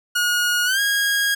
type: tone with pitch glide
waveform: sawtooth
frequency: 1442 to 1637.4 Hz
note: F#6 to G#6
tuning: -45 to -25 cents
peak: -14 dBFS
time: 0.15-1.35 s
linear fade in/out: 10 ms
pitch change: +220 cents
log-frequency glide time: 0.65-0.8 s
effects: none